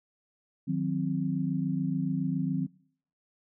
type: chord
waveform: sine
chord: C diminished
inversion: first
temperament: equal with one note detuned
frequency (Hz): 155.56 / 182.66 / 261.6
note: Eb3 / Gb3 / C4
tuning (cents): 0 / -22 / 0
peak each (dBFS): -31 / -30 / -31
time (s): 0.67-2.67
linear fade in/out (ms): 20
effects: noise-tail reverb RT60 0.6 s tail -23 dB re dry